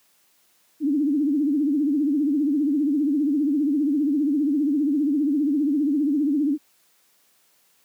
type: tone with vibrato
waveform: sine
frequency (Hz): 290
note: D4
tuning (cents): -22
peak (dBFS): -18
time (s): 0.8-6.58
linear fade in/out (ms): 50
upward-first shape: triangle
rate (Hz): 15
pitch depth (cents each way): 170
effects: white hiss -62 dBFS RMS until 7.84 s + high-pass 150 Hz 12 dB/octave